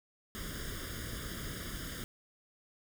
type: noise with comb filter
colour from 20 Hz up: pink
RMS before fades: -41 dBFS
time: 0.35-2.04 s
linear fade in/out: 0 ms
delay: 0.59 ms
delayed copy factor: +0.9
effects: none

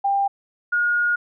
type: tone pair in turn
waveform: sine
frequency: 795 / 1434.6 Hz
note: G5 / F6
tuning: +24 / +46 cents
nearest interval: minor seventh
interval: 1022 cents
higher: second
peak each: -17 / -17 dBFS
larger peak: neither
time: 0.04-0.28 / 0.72-1.16 s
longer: second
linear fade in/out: 10 ms
effects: none

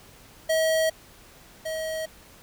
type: tone pair in turn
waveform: square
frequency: 640 / 636.4 Hz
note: D#5 / D#5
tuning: +49 / +39 cents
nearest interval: unison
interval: 10 cents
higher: first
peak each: -21 / -29 dBFS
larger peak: first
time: 0.49-0.9 / 1.65-2.06 s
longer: neither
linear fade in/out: 10 ms
effects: pink hiss -51 dBFS RMS until 2.42 s

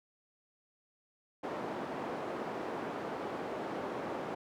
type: band-pass noise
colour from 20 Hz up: white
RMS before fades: -39 dBFS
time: 1.43-4.35 s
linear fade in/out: 10 ms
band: 220 to 710 Hz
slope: 12 dB/octave
effects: none

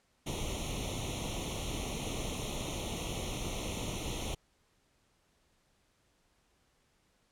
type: noise with comb filter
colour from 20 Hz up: pink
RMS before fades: -37 dBFS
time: 0.26-4.35 s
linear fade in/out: 10 ms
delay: 0.31 ms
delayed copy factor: +0.95
effects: pink hiss -72 dBFS RMS until 7.31 s + low-pass 10000 Hz 12 dB/octave

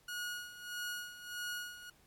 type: tone with tremolo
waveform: sawtooth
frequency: 1448 Hz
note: F#6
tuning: 38 cents flat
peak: -34 dBFS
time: 0.08-1.9 s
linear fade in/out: 5 ms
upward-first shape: sine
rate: 1.6 Hz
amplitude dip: 75%
effects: pink hiss -68 dBFS RMS until 2.06 s + AAC 64 kbps

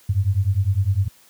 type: beating tone pair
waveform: sine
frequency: 92.5 / 102.4 Hz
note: F#2 / G#2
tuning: 0 / -24 cents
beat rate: 9.9 Hz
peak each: -19 dBFS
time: 0.09-1.08 s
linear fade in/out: 5 ms
effects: white hiss -53 dBFS RMS until 1.29 s + high-pass 60 Hz 12 dB/octave

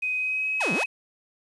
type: tone with pitch glide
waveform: sine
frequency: 2510 to 2549 Hz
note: D#7 to D#7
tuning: +15 to +41 cents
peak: -24 dBFS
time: 0.02-0.86 s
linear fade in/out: 10 ms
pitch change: +26 cents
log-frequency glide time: 0.16-0.49 s
type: exponential two-way sweep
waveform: sawtooth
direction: down then up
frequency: 1113 to 155.56 to 1113 Hz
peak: -22 dBFS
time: 0.6-0.84 s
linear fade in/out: 10 ms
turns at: 0.73 s
effects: resampled to 24000 Hz + 9-bit

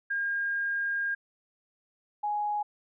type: tone pair in turn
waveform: sine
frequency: 1615 / 833.1 Hz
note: G#6 / G#5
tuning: -49 / +5 cents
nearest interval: major seventh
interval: 1146 cents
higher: first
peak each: -27 dBFS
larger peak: neither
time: 0.1-1.15 / 2.23-2.63 s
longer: first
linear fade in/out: 10 ms
effects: none

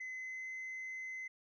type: tone with pitch glide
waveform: sine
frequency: 2036 to 2049 Hz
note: C7 to C7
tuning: -48 to -37 cents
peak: -39 dBFS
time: 0-1.28 s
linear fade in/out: 10 ms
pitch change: +11 cents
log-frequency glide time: 0.11-0.5 s
effects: tanh soft clip ceiling -40 dBFS

